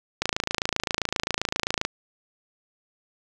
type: click train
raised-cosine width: 0.2 ms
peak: -6 dBFS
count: 46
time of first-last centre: 0.22-1.85 s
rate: 27.6 Hz
effects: none